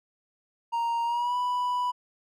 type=tone with pitch glide; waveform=triangle; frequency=932.3 to 987.2 Hz; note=A#5 to B5; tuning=0 to -1 cents; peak=-23 dBFS; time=0.72-1.92 s; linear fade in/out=20 ms; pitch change=+99 cents; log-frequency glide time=1.04-1.36 s; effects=none